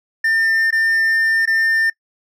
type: tone with dropouts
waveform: triangle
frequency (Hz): 1801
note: A6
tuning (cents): +40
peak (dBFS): -12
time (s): 0.24-1.9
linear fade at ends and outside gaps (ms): 5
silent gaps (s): 0.707-0.725 / 1.456-1.474
effects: noise-tail reverb RT60 0.1 s tail -23 dB re dry